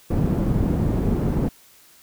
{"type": "low-pass noise", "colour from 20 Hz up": "white", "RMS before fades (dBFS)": -21, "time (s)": [0.1, 1.49], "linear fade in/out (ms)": 10, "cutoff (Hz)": 220, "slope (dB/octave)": 12, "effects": ["white hiss -52 dBFS RMS until 2.02 s"]}